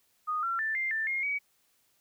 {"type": "tone with pitch steps", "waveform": "sine", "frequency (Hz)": [1237, 1360, 1769, 2100, 1777, 2137, 2266], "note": ["D#6", "F6", "A6", "C7", "A6", "C7", "C#7"], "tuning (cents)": [-10, -46, 9, 6, 17, 36, 37], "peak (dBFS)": -28, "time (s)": [0.27, 1.39], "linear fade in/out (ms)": 20, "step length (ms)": 160, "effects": ["white hiss -70 dBFS RMS until 2 s"]}